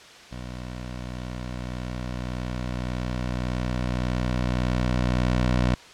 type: tone with level ramp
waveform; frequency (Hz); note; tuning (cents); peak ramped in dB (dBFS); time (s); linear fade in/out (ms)
15% pulse; 61.74; B1; 0; -28 to -13; 0.31-5.75; 10
effects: white hiss -46 dBFS RMS until 5.93 s + low-pass 5000 Hz 12 dB/octave